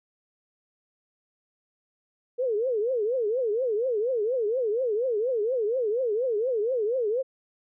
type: tone with vibrato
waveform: sine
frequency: 466.2 Hz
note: A#4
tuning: in tune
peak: -23 dBFS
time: 2.38-7.23 s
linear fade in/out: 20 ms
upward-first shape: triangle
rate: 4.2 Hz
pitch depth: 260 cents each way
effects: none